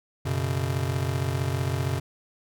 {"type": "chord", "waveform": "square", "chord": "F# suspended fourth", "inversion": "none", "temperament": "just", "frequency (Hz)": [92.5, 123.33, 138.75], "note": ["F#2", "B2", "C#3"], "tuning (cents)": [0, -2, 2], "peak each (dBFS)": -30, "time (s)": [0.25, 2], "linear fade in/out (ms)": 10, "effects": []}